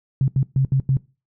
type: tone bursts at uneven times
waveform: sine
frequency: 134 Hz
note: C3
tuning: 42 cents sharp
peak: -14 dBFS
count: 5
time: 0.21-0.28 / 0.36-0.43 / 0.56-0.65 / 0.72-0.8 / 0.89-0.97 s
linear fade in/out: 2 ms
effects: noise-tail reverb RT60 0.3 s tail -21 dB re dry